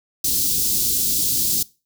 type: band-stop noise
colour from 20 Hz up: white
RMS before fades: -20 dBFS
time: 0.24-1.63 s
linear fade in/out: 5 ms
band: 340 to 4100 Hz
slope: 24 dB/octave
effects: noise-tail reverb RT60 0.3 s tail -21 dB re dry